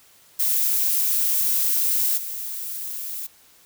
violet noise with level steps, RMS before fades -21 / -31 dBFS, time 0.39-3.27 s, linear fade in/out 10 ms, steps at 2.17 s, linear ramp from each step 10 ms, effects white hiss -54 dBFS RMS until 3.65 s

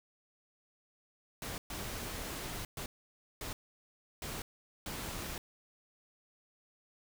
pink noise bursts at uneven times, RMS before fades -41 dBFS, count 6, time 1.42-1.58 / 1.7-2.65 / 2.77-2.86 / 3.41-3.53 / 4.22-4.42 / 4.86-5.38 s, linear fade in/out 2 ms, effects none

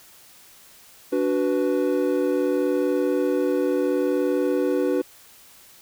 triangle chord, B minor, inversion first, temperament equal with one note detuned, 289.3 / 370 / 493.9 Hz, D4 / F#4 / B4, -26 / 0 / 0 cents, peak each -22 dBFS, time 1.12-5.02 s, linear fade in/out 10 ms, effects white hiss -50 dBFS RMS until 5.81 s

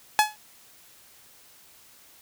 sawtooth tone with exponential decay, 850 Hz, G#5, 40 cents sharp, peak -9 dBFS, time 0.19-0.36 s, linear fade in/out 0 ms, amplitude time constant 36 ms, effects white hiss -54 dBFS RMS until 2.21 s

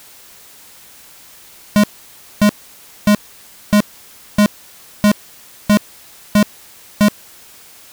square tone bursts, 207.7 Hz, G#3, in tune, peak -8 dBFS, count 9, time 1.76-7.084 s, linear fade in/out 0 ms, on 76 ms, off 580 ms, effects white hiss -42 dBFS RMS until 7.92 s

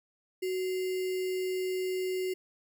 sine tone with sample-and-hold, 371.6 Hz, F#4, 7 cents sharp, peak -29 dBFS, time 0.42-2.34 s, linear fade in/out 10 ms, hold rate 2450 Hz, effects none

